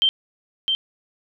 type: tone with echo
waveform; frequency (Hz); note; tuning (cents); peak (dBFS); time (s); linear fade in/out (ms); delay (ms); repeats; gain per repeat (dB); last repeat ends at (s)
sine; 3136; G7; 0; -14; 0.02-0.09; 0; 660; 1; -4; 0.75
effects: none